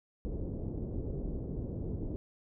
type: low-pass noise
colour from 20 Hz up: pink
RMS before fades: -37 dBFS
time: 0.25-2.16 s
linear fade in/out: 0 ms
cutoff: 450 Hz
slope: 24 dB/octave
effects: none